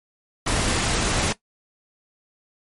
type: noise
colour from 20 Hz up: pink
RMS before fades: -22 dBFS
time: 0.46-1.33 s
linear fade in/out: 10 ms
effects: noise-tail reverb RT60 0.1 s tail -17 dB re dry + MP3 48 kbps